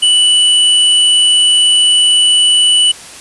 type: tone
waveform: square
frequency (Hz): 2966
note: F#7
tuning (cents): +4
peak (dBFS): -7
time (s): 0.02-2.92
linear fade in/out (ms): 10
effects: white hiss -32 dBFS RMS until 3.2 s + resampled to 24000 Hz